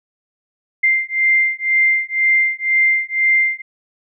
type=beating tone pair; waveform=sine; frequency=2093 / 2095 Hz; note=C7 / C7; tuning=0 / +2 cents; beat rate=2 Hz; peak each=-16 dBFS; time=0.83-3.62 s; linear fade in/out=10 ms; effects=none